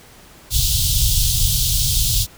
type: band-stop noise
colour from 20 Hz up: pink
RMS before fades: -17 dBFS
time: 0.5-2.27 s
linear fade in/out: 50 ms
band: 140 to 3200 Hz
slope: 48 dB/octave
effects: pink hiss -45 dBFS RMS until 2.37 s